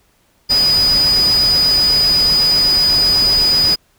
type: tone in noise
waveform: sine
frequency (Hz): 4954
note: D#8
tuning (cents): -8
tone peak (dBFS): -10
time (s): 0.49-3.76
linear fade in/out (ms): 20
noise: pink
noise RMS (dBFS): -24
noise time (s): 0.49-3.76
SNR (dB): +11
effects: pink hiss -57 dBFS RMS until 3.98 s